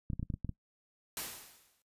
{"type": "clicks", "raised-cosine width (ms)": 5, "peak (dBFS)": -24, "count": 8, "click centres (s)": [0.102, 0.133, 0.196, 0.229, 0.302, 0.34, 0.447, 0.493]}
{"type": "noise with exponential decay", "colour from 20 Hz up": "white", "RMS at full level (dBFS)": -36, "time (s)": [1.17, 1.82], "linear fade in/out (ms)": 1, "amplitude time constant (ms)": 140}
{"effects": ["noise-tail reverb RT60 0.1 s tail -19 dB re dry", "resampled to 32000 Hz"]}